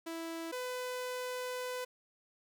sawtooth tone pair in turn, 329.6 / 501.5 Hz, E4 / B4, 0 / +26 cents, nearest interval perfect fifth, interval 726 cents, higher second, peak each -35 / -33 dBFS, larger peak second, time 0.06-0.52 / 0.52-1.85 s, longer second, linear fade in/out 10 ms, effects none

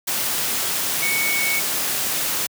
sine tone in noise, 2226 Hz, C#7, 7 cents sharp, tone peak -21 dBFS, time 1.02-1.6 s, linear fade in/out 10 ms, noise white, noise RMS -23 dBFS, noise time 0.07-2.47 s, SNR -1 dB, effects high-pass 100 Hz 12 dB/octave

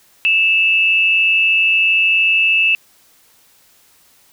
sine tone pair together, 2639 / 2826 Hz, E7 / F7, +1 / +20 cents, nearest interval minor second, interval 119 cents, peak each -11 / -20 dBFS, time 0.25-2.75 s, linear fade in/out 0 ms, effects white hiss -52 dBFS RMS until 4.32 s

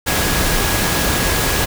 sine tone in noise, 1661.2 Hz, G#6, in tune, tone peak -27 dBFS, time 0.06-1.66 s, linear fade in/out 20 ms, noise pink, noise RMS -17 dBFS, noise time 0.06-1.66 s, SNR -13 dB, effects none

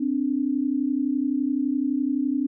sine tone pair together, 260 / 291.8 Hz, C4 / D4, -11 / -11 cents, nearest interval major second, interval 200 cents, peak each -24 dBFS, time 0-2.47 s, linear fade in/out 10 ms, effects none

